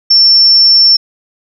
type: tone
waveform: sine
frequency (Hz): 5410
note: E8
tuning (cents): +44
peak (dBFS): -3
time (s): 0.1-0.97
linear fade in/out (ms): 10
effects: none